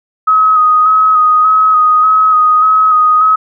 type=tone with vibrato; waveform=sine; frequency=1262 Hz; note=D#6; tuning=24 cents sharp; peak=-5 dBFS; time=0.27-3.36 s; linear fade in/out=10 ms; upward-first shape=square; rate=1.7 Hz; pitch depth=21 cents each way; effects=none